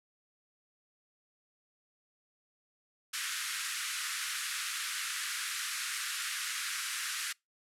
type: band-pass noise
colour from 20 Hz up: pink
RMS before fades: -37 dBFS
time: 3.13-7.33 s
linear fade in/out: 10 ms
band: 1300 to 12000 Hz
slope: 48 dB/octave
effects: noise-tail reverb RT60 0.2 s tail -26 dB re dry